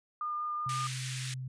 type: tone with vibrato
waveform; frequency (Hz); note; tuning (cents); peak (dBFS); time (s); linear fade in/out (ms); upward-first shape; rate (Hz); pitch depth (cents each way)
sine; 1210; D#6; -49; -32; 0.21-0.87; 2; sine; 5.3; 9
type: tone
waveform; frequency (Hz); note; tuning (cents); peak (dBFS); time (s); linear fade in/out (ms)
sine; 129.3; C3; -20; -36; 0.66-1.48; 5
type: high-pass noise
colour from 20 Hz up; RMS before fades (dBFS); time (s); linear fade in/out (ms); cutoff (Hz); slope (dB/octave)
pink; -40; 0.69-1.34; 2; 1800; 24
effects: resampled to 22050 Hz